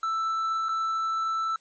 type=tone with dropouts; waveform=triangle; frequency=1324 Hz; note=E6; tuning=7 cents sharp; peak=-23 dBFS; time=0.03-1.56 s; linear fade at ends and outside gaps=2 ms; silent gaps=0.686-0.691 s; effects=white hiss -64 dBFS RMS until 1.6 s + MP3 32 kbps